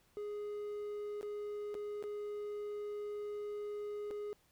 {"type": "tone with dropouts", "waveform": "triangle", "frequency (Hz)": 415.3, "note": "G#4", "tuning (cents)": 0, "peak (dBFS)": -37, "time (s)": [0.17, 4.33], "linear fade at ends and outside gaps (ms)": 0, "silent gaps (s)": [[1.211, 1.229], [1.743, 1.751], [2.026, 2.039], [4.107, 4.111]], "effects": ["pink hiss -71 dBFS RMS until 4.51 s"]}